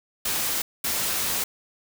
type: noise bursts at uneven times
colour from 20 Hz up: white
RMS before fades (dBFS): -26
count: 2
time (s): 0.25-0.62 / 0.84-1.44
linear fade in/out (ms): 5
effects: none